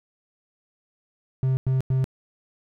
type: tone bursts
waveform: triangle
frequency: 131.1 Hz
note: C3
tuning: 4 cents sharp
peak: -17 dBFS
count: 3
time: 1.43-2.042 s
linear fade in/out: 0 ms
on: 140 ms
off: 96 ms
effects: none